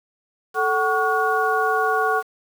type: tone cluster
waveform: sine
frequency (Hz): 438.8 / 752 / 1119 / 1442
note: A4 / F#5 / C#6 / F#6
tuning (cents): -5 / +28 / +16 / -45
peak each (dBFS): -23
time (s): 0.54-2.23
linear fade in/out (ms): 50
effects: 7-bit